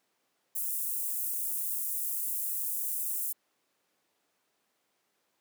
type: high-pass noise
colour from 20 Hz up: white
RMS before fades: -33 dBFS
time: 0.55-3.33 s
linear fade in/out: 10 ms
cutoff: 9100 Hz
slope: 24 dB/octave
effects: pink hiss -75 dBFS RMS until 5.4 s + high-pass 300 Hz 12 dB/octave